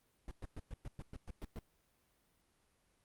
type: noise bursts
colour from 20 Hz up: brown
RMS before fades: -44 dBFS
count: 10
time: 0.28-1.59 s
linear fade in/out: 2 ms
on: 32 ms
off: 110 ms
effects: pink hiss -75 dBFS RMS until 3.04 s + Opus 32 kbps